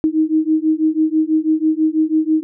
sine beating tone pair, 311.1 / 317.2 Hz, D#4 / D#4, 0 / +33 cents, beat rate 6.1 Hz, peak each -16 dBFS, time 0.04-2.43 s, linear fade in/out 0 ms, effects none

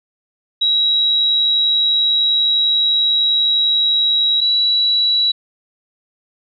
sine tone pair in turn, 3863 / 3919 Hz, B7 / B7, -39 / -14 cents, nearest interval unison, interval 25 cents, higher second, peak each -12 dBFS, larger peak neither, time 0.61-4.41 / 4.41-5.32 s, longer first, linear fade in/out 10 ms, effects none

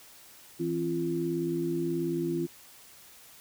sine tone cluster, 164.4 / 263.2 / 341.6 Hz, E3 / C4 / F4, -4 / +10 / -38 cents, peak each -34 / -35 / -29 dBFS, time 0.59-2.47 s, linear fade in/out 20 ms, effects white hiss -53 dBFS RMS until 3.4 s

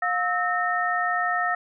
sine tone cluster, 712 / 1301 / 1833 Hz, F5 / E6 / A#6, +33 / -23 / -30 cents, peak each -26 dBFS, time 0.02-1.55 s, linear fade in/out 5 ms, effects none

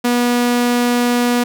sawtooth tone, 242.5 Hz, B3, 31 cents flat, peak -9 dBFS, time 0.04-1.44 s, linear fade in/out 10 ms, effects none

